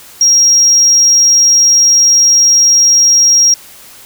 sine tone, 5620 Hz, F8, 10 cents sharp, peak -3 dBFS, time 0.21-3.54 s, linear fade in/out 2 ms, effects tanh soft clip ceiling -1 dBFS + white hiss -36 dBFS RMS until 4.05 s

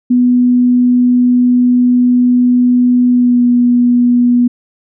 sine tone with pitch glide, 246.9 to 243.4 Hz, B3 to B3, 0 to -25 cents, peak -6 dBFS, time 0.1-4.48 s, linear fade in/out 10 ms, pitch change -25 cents, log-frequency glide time 3.1-3.42 s, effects none

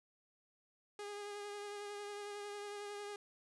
sawtooth tone with vibrato, 410.1 Hz, G#4, 22 cents flat, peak -40 dBFS, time 0.99-3.16 s, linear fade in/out 2 ms, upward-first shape triangle, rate 11 Hz, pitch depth 24 cents each way, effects resampled to 24000 Hz + 13-bit

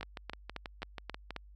two click trains, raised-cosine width 0.3 ms, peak -24 / -22 dBFS, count 9 / 6, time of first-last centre 0.01-1.307 / 0.03-1.363 s, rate 6.17 / 3.75 Hz, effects added 50 Hz sine -52 dBFS peak until 1.55 s

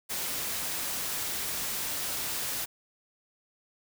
white noise, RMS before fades -33 dBFS, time 0.09-2.66 s, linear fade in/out 20 ms, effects none

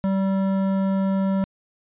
triangle tone with hard clipping, 193.2 Hz, G3, 25 cents flat, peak -21 dBFS, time 0.04-1.44 s, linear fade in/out 0 ms, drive 16 dB, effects resampled to 8000 Hz

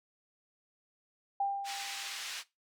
sine tone with exponential decay, 795 Hz, G5, 24 cents sharp, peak -27 dBFS, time 1.4-2.42 s, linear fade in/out 5 ms, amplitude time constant 220 ms
pink band-pass noise, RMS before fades -41 dBFS, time 1.64-2.44 s, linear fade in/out 50 ms, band 2100 to 6400 Hz, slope 12 dB/octave
effects noise-tail reverb RT60 0.2 s tail -18 dB re dry

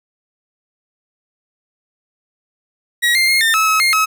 30% pulse tone with pitch steps, 1908 / 2103 / 2140 / 1807 / 1296 / 1286 / 2127 / 1284 Hz, A#6 / C7 / C7 / A6 / E6 / E6 / C7 / E6, +40 / +8 / +38 / +46 / -30 / -43 / +28 / -46 cents, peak -9 dBFS, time 3.02-4.06 s, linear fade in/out 20 ms, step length 130 ms, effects none

